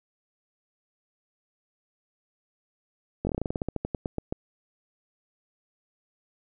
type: slowing click train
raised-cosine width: 2 ms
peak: -15 dBFS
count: 18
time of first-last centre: 3.25-4.325 s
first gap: 20 ms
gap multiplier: 1.13
effects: none